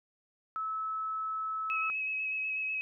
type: tone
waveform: sine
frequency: 1300 Hz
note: E6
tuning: 24 cents flat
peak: -32 dBFS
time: 0.56-1.9 s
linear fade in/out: 0 ms
type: tone with vibrato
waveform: sine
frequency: 2564 Hz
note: E7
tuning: 49 cents flat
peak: -31 dBFS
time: 1.7-2.81 s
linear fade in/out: 0 ms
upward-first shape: square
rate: 8.1 Hz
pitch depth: 13 cents each way
effects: none